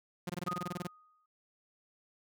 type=tone bursts; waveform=sawtooth; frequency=177.3 Hz; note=F3; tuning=26 cents sharp; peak=-31 dBFS; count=13; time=0.27-0.872 s; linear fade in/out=5 ms; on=26 ms; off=22 ms
type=tone with exponential decay; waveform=sine; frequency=1244.5 Hz; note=D#6; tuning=in tune; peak=-33 dBFS; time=0.47-1.26 s; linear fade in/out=5 ms; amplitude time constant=170 ms
effects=none